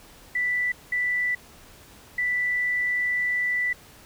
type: tone bursts at uneven times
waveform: sine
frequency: 1975.5 Hz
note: B6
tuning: in tune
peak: -22 dBFS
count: 3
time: 0.35-0.72 / 0.92-1.35 / 2.18-3.73 s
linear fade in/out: 5 ms
effects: pink hiss -50 dBFS RMS until 4.05 s